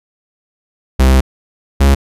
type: tone pair in turn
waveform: 45% pulse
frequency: 65.6 / 68.72 Hz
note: C2 / C#2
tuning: +5 / -14 cents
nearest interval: minor second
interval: 81 cents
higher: second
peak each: -6 / -6 dBFS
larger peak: neither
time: 0.99-1.21 / 1.8-1.95 s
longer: first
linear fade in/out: 10 ms
effects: resampled to 32000 Hz